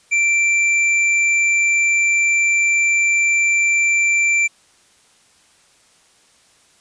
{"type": "tone with tanh clipping", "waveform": "sine", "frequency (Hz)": 2349, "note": "D7", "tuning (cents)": 0, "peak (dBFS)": -15, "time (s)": [0.11, 4.48], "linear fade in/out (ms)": 20, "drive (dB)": 12, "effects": ["white hiss -54 dBFS RMS until 6.8 s", "resampled to 22050 Hz"]}